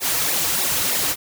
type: noise with flanger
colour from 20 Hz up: white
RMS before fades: -21 dBFS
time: 0-1.16 s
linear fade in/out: 50 ms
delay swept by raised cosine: 0.64 to 5.04 ms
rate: 3.2 Hz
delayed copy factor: -0.8
effects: none